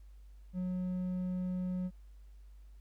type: tone with hard clipping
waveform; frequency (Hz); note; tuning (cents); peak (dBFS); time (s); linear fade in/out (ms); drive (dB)
sine; 182.4; F#3; -24; -34; 0.53-1.91; 50; 3
effects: added 50 Hz sine -51 dBFS peak until 2.8 s + pink hiss -75 dBFS RMS until 2.8 s